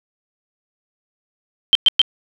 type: tone bursts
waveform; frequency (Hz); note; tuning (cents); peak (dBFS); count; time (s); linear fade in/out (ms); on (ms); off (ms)
sine; 3136; G7; 0; -7; 3; 1.73-2.016; 0; 22; 110
effects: none